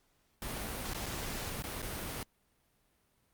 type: noise with dropouts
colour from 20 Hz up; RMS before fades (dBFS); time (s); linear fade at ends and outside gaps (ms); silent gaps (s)
pink; -39; 0.42-2.23; 1; 0.935-0.946 / 1.06-1.064 / 1.623-1.639 / 1.819-1.826
effects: pink hiss -73 dBFS RMS until 3.33 s + Opus 48 kbps